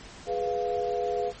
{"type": "chord", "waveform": "sine", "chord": "F diminished", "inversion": "first", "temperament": "equal", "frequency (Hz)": [415.3, 493.9, 698.5], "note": ["Ab4", "Cb5", "F5"], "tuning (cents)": [0, 0, 0], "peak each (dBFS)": -30, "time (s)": [0.26, 1.33], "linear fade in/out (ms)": 50, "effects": ["pink hiss -46 dBFS RMS until 1.4 s", "MP3 32 kbps"]}